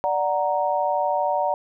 sine chord, D augmented, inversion none, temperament equal, 587.3 / 740 / 932.3 Hz, D5 / F#5 / A#5, 0 / 0 / 0 cents, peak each -24 dBFS, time 0.04-1.54 s, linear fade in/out 0 ms, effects none

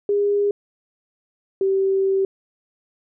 sine tone pair in turn, 407.1 / 386.8 Hz, G#4 / G4, -35 / -23 cents, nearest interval minor second, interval 88 cents, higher first, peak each -16 dBFS, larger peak neither, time 0.09-0.51 / 1.61-2.25 s, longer second, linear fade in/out 2 ms, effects none

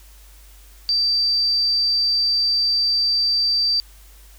sine tone, 4664 Hz, D8, 13 cents flat, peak -16 dBFS, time 0.89-3.8 s, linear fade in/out 0 ms, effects added 50 Hz sine -44 dBFS peak until 4.38 s + white hiss -51 dBFS RMS until 4.38 s

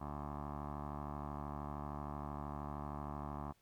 15% pulse tone with low-pass filter, 73 Hz, D2, 10 cents flat, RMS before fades -44 dBFS, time 0-3.53 s, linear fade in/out 20 ms, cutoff 1000 Hz, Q 9.4, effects pink hiss -74 dBFS RMS until 3.61 s

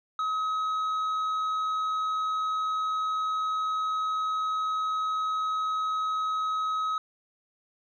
sine tone with tanh clipping, 1274 Hz, D#6, 41 cents sharp, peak -27 dBFS, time 0.19-6.98 s, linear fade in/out 2 ms, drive 5 dB, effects none

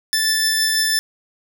sawtooth tone pair together, 1760 / 5274 Hz, A6 / E8, 0 / 0 cents, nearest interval octave + perfect fifth, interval 1900 cents, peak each -16 dBFS, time 0.13-0.99 s, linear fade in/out 0 ms, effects 8-bit

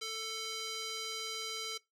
square tone with band-pass filter, 443.3 Hz, A4, 13 cents sharp, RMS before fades -40 dBFS, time 0.01-1.78 s, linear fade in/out 10 ms, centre 4500 Hz, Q 1.3, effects noise-tail reverb RT60 0.2 s tail -21 dB re dry

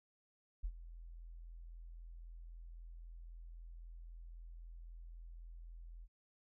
sine tone with ADSR envelope, 41.9 Hz, E1, 29 cents sharp, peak -34 dBFS, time 0.63-6.08 s, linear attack 18 ms, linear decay 63 ms, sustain -15 dB, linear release 48 ms, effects none

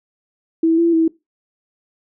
sine tone with pitch steps, 326.7 / 336.9 / 325.2 Hz, E4 / E4 / E4, -15 / +38 / -23 cents, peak -11 dBFS, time 0.63-1.08 s, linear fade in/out 5 ms, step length 150 ms, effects noise-tail reverb RT60 0.2 s tail -20 dB re dry

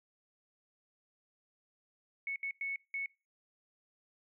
sine tone bursts at uneven times, 2208 Hz, C#7, 7 cents flat, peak -34 dBFS, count 4, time 2.27-2.36 / 2.43-2.51 / 2.61-2.76 / 2.94-3.06 s, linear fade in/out 2 ms, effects noise-tail reverb RT60 0.3 s tail -25 dB re dry

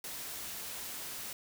white noise, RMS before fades -42 dBFS, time 0.04-1.33 s, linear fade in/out 2 ms, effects none

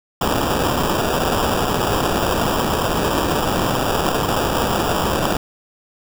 blue noise with sample-and-hold, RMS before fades -19 dBFS, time 0.21-5.37 s, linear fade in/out 5 ms, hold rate 2100 Hz, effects none

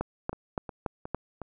two click trains, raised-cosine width 1 ms, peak -23 / -15 dBFS, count 4 / 5, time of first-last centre 0.33-1.417 / 0.01-1.146 s, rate 2.76 / 3.52 Hz, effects none

